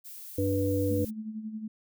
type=noise; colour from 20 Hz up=violet; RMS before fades=-44 dBFS; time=0.04-1.11 s; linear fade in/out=20 ms
type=harmonic tone; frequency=98 Hz; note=G2; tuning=in tune; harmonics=1 / 3 / 5; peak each=-29 / -29 / -29 dBFS; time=0.38-1.05 s; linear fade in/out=5 ms
type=tone with tremolo; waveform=sine; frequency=217.3 Hz; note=A3; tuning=21 cents flat; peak=-32 dBFS; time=0.9-1.68 s; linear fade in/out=5 ms; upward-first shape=sine; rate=11 Hz; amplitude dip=60%
effects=none